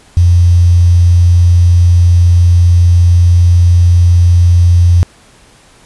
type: tone with quantisation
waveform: sine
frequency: 87.31 Hz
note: F2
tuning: in tune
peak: -3 dBFS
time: 0.17-5.03 s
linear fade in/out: 0 ms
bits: 5
effects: pink hiss -43 dBFS RMS until 5.85 s + resampled to 24000 Hz